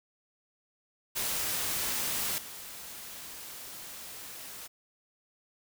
white noise with level steps, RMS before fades -32 / -44 dBFS, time 1.15-4.68 s, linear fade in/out 20 ms, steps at 2.38 s, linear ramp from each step 2 ms, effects none

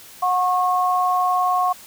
sine tone pair together, 728.2 / 1091 Hz, F#5 / C#6, -28 / -28 cents, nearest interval perfect fifth, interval 700 cents, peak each -19 / -19 dBFS, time 0.22-1.73 s, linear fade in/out 10 ms, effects white hiss -43 dBFS RMS until 1.86 s

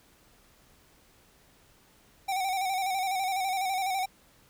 square tone with vibrato, 760 Hz, F#5, 46 cents sharp, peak -28 dBFS, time 2.28-4.06 s, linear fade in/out 10 ms, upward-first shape square, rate 12 Hz, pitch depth 50 cents each way, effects pink hiss -61 dBFS RMS until 4.49 s

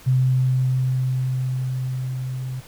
sine tone with level ramp, 129 Hz, C3, 24 cents flat, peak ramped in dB -14 to -26 dBFS, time 0.06-2.61 s, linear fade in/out 20 ms, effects pink hiss -46 dBFS RMS until 2.67 s

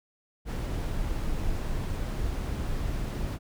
brown noise, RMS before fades -30 dBFS, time 0.45-3.39 s, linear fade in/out 50 ms, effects none

